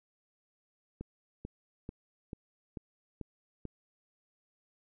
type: click train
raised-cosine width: 3 ms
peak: -27 dBFS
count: 7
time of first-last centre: 1.01-3.653 s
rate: 2.27 Hz
effects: none